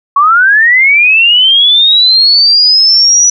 sine linear sweep, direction up, 1095 to 5920 Hz, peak -3 dBFS, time 0.16-3.3 s, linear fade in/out 5 ms, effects none

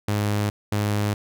sawtooth tone pair in turn, 103.83 / 103.83 Hz, G#2 / G#2, 0 / 0 cents, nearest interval unison, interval 0 cents, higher neither, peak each -17 dBFS, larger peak neither, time 0.08-0.5 / 0.72-1.14 s, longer neither, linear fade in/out 5 ms, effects none

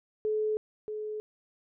sine tone pair in turn, 429.7 / 427 Hz, A4 / G#4, -41 / +48 cents, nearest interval unison, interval 11 cents, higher first, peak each -26 / -33 dBFS, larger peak first, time 0.25-0.57 / 0.88-1.2 s, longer neither, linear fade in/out 0 ms, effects none

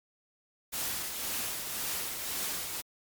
white noise with tremolo, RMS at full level -33 dBFS, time 0.72-2.82 s, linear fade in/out 20 ms, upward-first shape triangle, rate 1.9 Hz, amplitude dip 45%, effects MP3 96 kbps

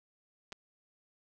clicks, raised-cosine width 0.2 ms, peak -27 dBFS, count 2, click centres 0.522 / 0.527 s, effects none

